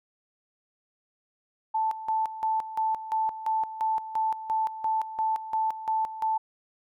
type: tone with tremolo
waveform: sine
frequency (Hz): 880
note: A5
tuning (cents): 0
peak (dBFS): -23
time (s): 1.74-6.38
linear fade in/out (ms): 10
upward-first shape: square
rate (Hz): 2.9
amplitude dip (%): 75
effects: none